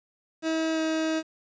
30% pulse tone with pitch glide, 321.2 to 318.2 Hz, E4 to D#4, -45 to +39 cents, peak -22 dBFS, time 0.42-1.23 s, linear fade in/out 50 ms, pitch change -16 cents, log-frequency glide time 0.73-0.8 s, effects resampled to 16000 Hz + 9-bit

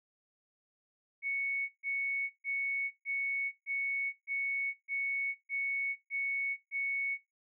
sine tone bursts, 2217 Hz, C#7, in tune, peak -31 dBFS, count 10, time 1.22-7.18 s, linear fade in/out 50 ms, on 470 ms, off 140 ms, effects noise-tail reverb RT60 0.2 s tail -19 dB re dry

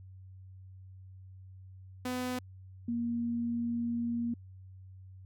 sawtooth / sine tone pair in turn, 251.3 / 235.4 Hz, B3 / A#3, +30 / +17 cents, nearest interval minor second, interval 113 cents, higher first, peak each -29 / -30 dBFS, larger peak first, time 2.05-2.39 / 2.88-4.34 s, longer second, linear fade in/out 5 ms, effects added 94 Hz sine -48 dBFS peak until 5.25 s

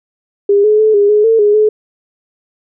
sine tone with pitch steps, 403.8 / 425.5 / 433.9 / 406.8 / 420.9 / 450.9 / 414.7 / 427.9 Hz, G#4 / G#4 / A4 / G#4 / G#4 / A4 / G#4 / A4, -49 / +42 / -24 / -36 / +23 / +42 / -3 / -48 cents, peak -6 dBFS, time 0.49-1.69 s, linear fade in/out 5 ms, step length 150 ms, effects none

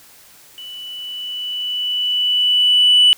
sine tone with level ramp, 2970 Hz, F#7, 6 cents sharp, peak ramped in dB -31 to -5 dBFS, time 0.58-3.13 s, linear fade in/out 0 ms, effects tanh soft clip ceiling -5 dBFS + white hiss -46 dBFS RMS until 3.17 s

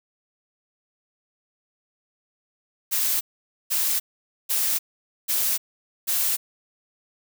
blue noise bursts, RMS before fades -23 dBFS, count 5, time 2.91-6.37 s, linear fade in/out 20 ms, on 300 ms, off 490 ms, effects none

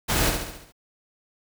pink noise with echo, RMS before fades -23 dBFS, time 0.08-0.31 s, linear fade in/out 20 ms, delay 69 ms, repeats 6, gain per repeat -5 dB, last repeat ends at 0.724 s, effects none

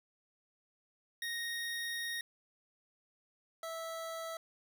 25% pulse tone pair in turn, 1865 / 655.2 Hz, A#6 / E5, 0 / -11 cents, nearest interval octave + tritone, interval 1811 cents, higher first, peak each -33 / -36 dBFS, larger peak first, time 1.22-2.21 / 3.63-4.37 s, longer first, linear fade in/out 2 ms, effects none

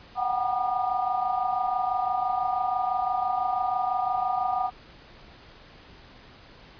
sine tone cluster, 728 / 754 / 793 / 962 / 1215 Hz, F#5 / F#5 / G5 / B5 / D#6, -28 / +32 / +20 / -46 / -42 cents, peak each -29 / -27 / -35 / -35 / -31 dBFS, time 0.15-4.71 s, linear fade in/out 50 ms, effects pink hiss -50 dBFS RMS until 6.79 s + resampled to 11025 Hz

